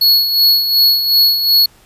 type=tone with tremolo; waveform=square; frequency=4359 Hz; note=C#8; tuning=30 cents flat; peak=-7 dBFS; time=0.01-1.66 s; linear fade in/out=5 ms; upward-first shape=sine; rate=2.7 Hz; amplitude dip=60%; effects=pink hiss -48 dBFS RMS until 1.85 s + resampled to 32000 Hz